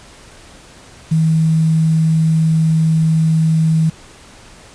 sine tone with quantisation, 160 Hz, D#3, 49 cents sharp, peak -10 dBFS, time 1.11-3.9 s, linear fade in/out 10 ms, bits 6, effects pink hiss -41 dBFS RMS until 4.74 s + resampled to 22050 Hz

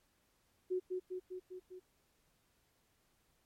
sine tone with echo, 367.8 Hz, F#4, 10 cents flat, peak -32 dBFS, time 0.7-0.8 s, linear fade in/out 20 ms, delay 200 ms, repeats 5, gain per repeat -3 dB, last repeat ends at 1.8 s, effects pink hiss -75 dBFS RMS until 3.45 s + MP3 64 kbps

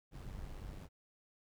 brown noise with amplitude modulation, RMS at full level -44 dBFS, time 0.11-0.89 s, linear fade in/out 50 ms, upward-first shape sine, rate 96.9 Hz, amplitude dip 60%, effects none

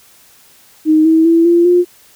sine tone with pitch steps, 311.8 / 321.9 / 332.3 / 343 / 354.1 Hz, D#4 / E4 / E4 / F4 / F4, +4 / -41 / +14 / -31 / +24 cents, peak -6 dBFS, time 0.85-1.85 s, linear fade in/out 50 ms, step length 200 ms, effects white hiss -46 dBFS RMS until 2.15 s

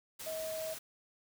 sine tone in noise, 636 Hz, D#5, 38 cents sharp, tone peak -37 dBFS, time 0.26-0.74 s, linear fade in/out 10 ms, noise white, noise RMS -45 dBFS, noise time 0.19-0.79 s, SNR +5 dB, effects none

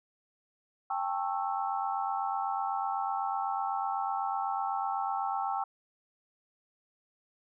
sine chord, A dominant seventh, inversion third, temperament just, 792 / 880 / 1100 / 1320 Hz, G5 / A5 / C#6 / E6, +18 / 0 / -14 / +2 cents, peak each -32 / -36 / -38 / -37 dBFS, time 0.9-5.64 s, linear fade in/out 5 ms, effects none

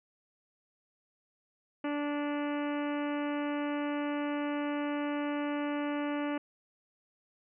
harmonic tone, 291.6 Hz, D4, 12 cents flat, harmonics 1 / 2 / 3 / 4 / 5 / 6 / 7 / 8 / 9 / 10, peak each -32 / -38 / -42 / -44 / -46 / -48 / -49 / -50 / -51 / -52 dBFS, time 1.84-6.38 s, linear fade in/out 5 ms, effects none

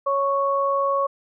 sine tone pair together, 554 / 1108 Hz, C#5 / C#6, -1 / -1 cents, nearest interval octave, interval 1200 cents, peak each -22 / -21 dBFS, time 0.06-1.07 s, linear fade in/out 10 ms, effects none

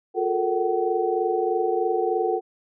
sine tone cluster, 356.8 / 432.7 / 455.9 / 757 Hz, F4 / A4 / A#4 / F#5, +37 / -29 / -39 / +39 cents, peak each -26 dBFS, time 0.14-2.41 s, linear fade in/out 50 ms, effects none

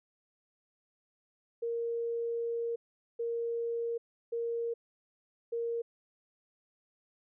sine tone bursts at uneven times, 466.2 Hz, A#4, in tune, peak -31 dBFS, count 4, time 1.62-2.76 / 3.19-3.98 / 4.32-4.74 / 5.52-5.82 s, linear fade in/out 10 ms, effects none

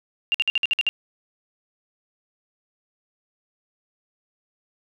sine tone bursts, 2789 Hz, F7, 3 cents flat, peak -17 dBFS, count 8, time 0.32-0.89 s, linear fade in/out 0 ms, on 24 ms, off 54 ms, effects none

